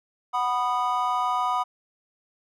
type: chord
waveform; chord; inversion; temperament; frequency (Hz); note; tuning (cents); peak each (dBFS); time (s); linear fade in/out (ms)
triangle; B major; second; just; 740.8 / 987.8 / 1234.7; F#5 / B5 / D#6; +2 / 0 / -14; -26 / -24 / -25; 0.33-1.64; 20
effects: none